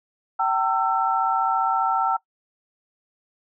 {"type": "tone cluster", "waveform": "sine", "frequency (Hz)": [771, 906, 1334], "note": ["G5", "A#5", "E6"], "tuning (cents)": [-29, -50, 20], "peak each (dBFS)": -23, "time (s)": [0.39, 2.17], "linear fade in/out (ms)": 10, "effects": ["noise-tail reverb RT60 0.1 s tail -20 dB re dry"]}